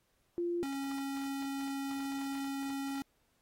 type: tone pair in turn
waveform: sine / square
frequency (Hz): 346.4 / 274.9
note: F4 / C#4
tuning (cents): -14 / -14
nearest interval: major third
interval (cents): 400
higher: first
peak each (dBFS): -31 / -36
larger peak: first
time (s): 0.38-0.63 / 0.63-3.02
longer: second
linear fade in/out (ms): 0
effects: pink hiss -75 dBFS RMS until 3.41 s + AAC 48 kbps